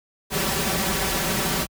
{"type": "noise with comb filter", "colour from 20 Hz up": "pink", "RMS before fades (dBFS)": -23, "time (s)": [0.3, 1.67], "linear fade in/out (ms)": 50, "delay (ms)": 5.2, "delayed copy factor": 0.75, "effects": ["high-pass 60 Hz 12 dB/octave"]}